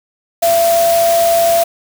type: tone in noise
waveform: sine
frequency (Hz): 675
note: E5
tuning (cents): +41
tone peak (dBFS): -9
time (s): 0.42-1.64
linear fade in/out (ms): 10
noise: white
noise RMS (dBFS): -21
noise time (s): 0.42-1.64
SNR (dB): +9
effects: none